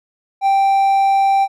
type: tone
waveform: triangle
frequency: 784 Hz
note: G5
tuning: in tune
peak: -9 dBFS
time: 0.41-1.48 s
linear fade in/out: 50 ms
effects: none